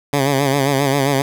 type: tone with vibrato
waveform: 10% pulse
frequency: 138.59 Hz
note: C#3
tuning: in tune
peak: -6 dBFS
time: 0.13-1.22 s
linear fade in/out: 2 ms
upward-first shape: sine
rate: 7.5 Hz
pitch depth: 72 cents each way
effects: none